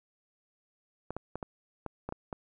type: clicks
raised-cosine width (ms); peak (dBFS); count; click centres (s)
1; -22; 8; 1.106 / 1.166 / 1.356 / 1.428 / 1.863 / 2.09 / 2.124 / 2.328
effects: none